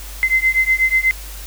sine beating tone pair, 2061 / 2069.2 Hz, C7 / C7, -27 / -20 cents, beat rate 8.2 Hz, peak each -16 dBFS, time 0.23-1.11 s, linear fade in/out 0 ms, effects added 50 Hz sine -31 dBFS peak until 1.46 s + white hiss -36 dBFS RMS until 1.46 s

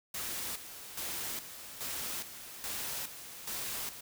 white noise with tremolo, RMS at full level -38 dBFS, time 0.14-4.01 s, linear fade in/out 5 ms, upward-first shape square, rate 1.2 Hz, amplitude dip 65%, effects none

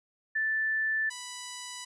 sine / 5% pulse tone pair in turn, 1760 / 987.8 Hz, A6 / B5, 0 / 0 cents, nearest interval minor seventh, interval 1000 cents, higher first, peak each -26 dBFS, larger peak neither, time 0.35-1.1 / 1.1-1.85 s, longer neither, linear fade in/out 10 ms, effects resampled to 22050 Hz

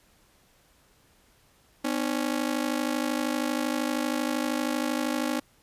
sawtooth ring-modulated tone, 277.2 Hz, C#4, in tune, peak -19 dBFS, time 1.84-5.4 s, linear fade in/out 10 ms, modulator 26.4 Hz, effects pink hiss -62 dBFS RMS until 5.62 s + resampled to 32000 Hz

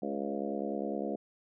harmonic tone with a mistuned harmonic, 69.9 Hz, C#2, 15 cents sharp, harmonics 3 / 4 / 5 / 6 / 7 / 8 / 9 / 10, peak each -38 / -39 / -40 / -41 / -41 / -42 / -43 / -43 dBFS, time 0.02-1.16 s, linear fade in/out 5 ms, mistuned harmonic 7, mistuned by +18 cents, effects none

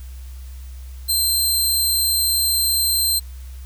15% pulse tone, 4133 Hz, C8, 22 cents flat, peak -10 dBFS, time 1.08-3.2 s, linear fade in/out 20 ms, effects added 64 Hz sine -32 dBFS peak until 3.65 s + white hiss -50 dBFS RMS until 3.65 s

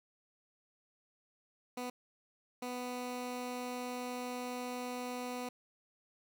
15% pulse tone bursts at uneven times, 248.1 Hz, B3, 8 cents sharp, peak -32 dBFS, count 2, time 1.77-1.9 / 2.62-5.49 s, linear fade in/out 5 ms, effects none

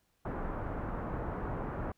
pink low-pass noise, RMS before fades -37 dBFS, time 0.25-1.92 s, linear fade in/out 5 ms, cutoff 1400 Hz, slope 24 dB/octave, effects pink hiss -75 dBFS RMS until 1.97 s

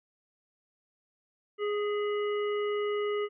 harmonic tone with a mistuned harmonic, 415.3 Hz, G#4, in tune, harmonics 1 / 3 / 5 / 7, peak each -28 / -38 / -42 / -45 dBFS, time 1.58-3.29 s, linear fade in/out 50 ms, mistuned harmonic 5, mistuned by -38 cents, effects none

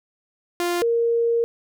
sawtooth / sine tone pair in turn, 349.1 / 466 Hz, F4 / A#4, -1 / -1 cents, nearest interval perfect fourth, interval 500 cents, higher second, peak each -17 dBFS, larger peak neither, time 0.6-0.82 / 0.82-1.44 s, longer second, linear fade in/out 0 ms, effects none

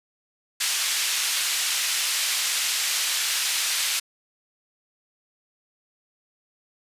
pink band-pass noise, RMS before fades -25 dBFS, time 0.6-4 s, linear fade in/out 10 ms, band 2500 to 11000 Hz, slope 12 dB/octave, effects resampled to 32000 Hz

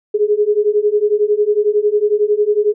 sine beating tone pair, 412 / 423 Hz, G#4 / G#4, -14 / +32 cents, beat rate 11 Hz, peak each -15 / -14 dBFS, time 0.14-2.74 s, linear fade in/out 10 ms, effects none

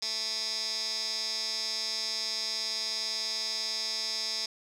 15% pulse tone with band-pass filter, 220.4 Hz, A3, 3 cents sharp, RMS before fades -33 dBFS, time 0.02-4.46 s, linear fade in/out 5 ms, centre 5100 Hz, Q 5.8, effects none

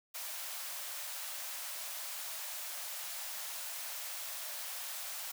white high-pass noise, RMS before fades -42 dBFS, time 0.14-5.32 s, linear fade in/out 10 ms, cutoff 540 Hz, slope 96 dB/octave, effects none

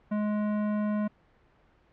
sine tone with tanh clipping, 210 Hz, G#3, 19 cents sharp, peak -28 dBFS, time 0.11-1.08 s, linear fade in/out 10 ms, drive 18 dB, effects pink hiss -63 dBFS RMS until 1.92 s + low-pass 2000 Hz 12 dB/octave

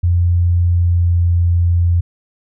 sine tone with pitch glide, 87.2 to 86.5 Hz, F2 to F2, -2 to -16 cents, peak -10 dBFS, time 0.03-2.01 s, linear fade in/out 10 ms, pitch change -14 cents, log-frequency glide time 0.7-1.22 s, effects none

